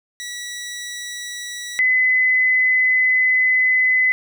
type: tone pair in turn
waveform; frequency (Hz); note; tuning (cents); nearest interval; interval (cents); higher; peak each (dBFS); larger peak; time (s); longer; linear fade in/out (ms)
15% pulse / sine; 1939 / 2021; B6 / B6; -32 / +39; minor second; 71; second; -22 / -13; second; 0.2-1.79 / 1.79-4.12; second; 0
effects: none